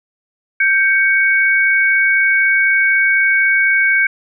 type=tone pair together; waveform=sine; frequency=1568 / 2234 Hz; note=G6 / C#7; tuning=0 / +13 cents; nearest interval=tritone; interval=613 cents; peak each=-13 dBFS; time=0.6-4.07 s; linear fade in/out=5 ms; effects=none